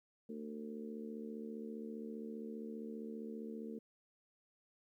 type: harmonic tone with a mistuned harmonic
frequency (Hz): 75.1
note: D2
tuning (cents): +39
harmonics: 3 / 4 / 5 / 6 / 7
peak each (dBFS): -45 / -52 / -53 / -49 / -62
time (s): 0.29-3.79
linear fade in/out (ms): 5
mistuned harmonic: 7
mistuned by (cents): -34
effects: 13-bit